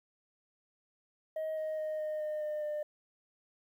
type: tone with pitch steps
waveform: sine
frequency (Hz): 630 / 624.9 / 619.9 / 614.9 / 609.9 / 605 / 600.2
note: D#5 / D#5 / D#5 / D#5 / D#5 / D#5 / D5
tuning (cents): +21 / +7 / -7 / -21 / -35 / -49 / +38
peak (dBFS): -31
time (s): 1.36-2.83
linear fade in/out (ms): 5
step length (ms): 210
effects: tanh soft clip ceiling -32 dBFS + 11-bit